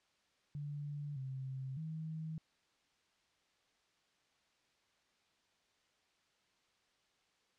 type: tone with pitch steps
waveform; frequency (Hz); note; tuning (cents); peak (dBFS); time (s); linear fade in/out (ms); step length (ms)
sine; 145.7 / 132.5 / 158.7; D3 / C3 / D#3; -13 / +22 / +35; -40; 0.55-2.38; 0; 610
effects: white hiss -75 dBFS RMS until 7.58 s + low-pass 5000 Hz 12 dB/octave

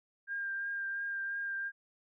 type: tone with vibrato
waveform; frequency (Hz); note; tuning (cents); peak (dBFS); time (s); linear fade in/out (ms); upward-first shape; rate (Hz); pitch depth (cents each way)
sine; 1600; G6; +35; -34; 0.27-1.72; 50; triangle; 2.9; 20
effects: none

